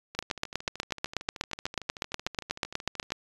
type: two click trains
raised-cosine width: 0.2 ms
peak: -10 / -23 dBFS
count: 25 / 40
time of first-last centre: 0.19-3.12 / 0.15-3.105 s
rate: 8.19 / 13.2 Hz
effects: resampled to 24000 Hz